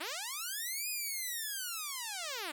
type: linear two-way sweep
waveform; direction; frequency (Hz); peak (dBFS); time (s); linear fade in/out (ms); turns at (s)
5% pulse; up then down; 277.2 to 2511 to 277.2; -26; 0-2.52; 10; 0.89
effects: none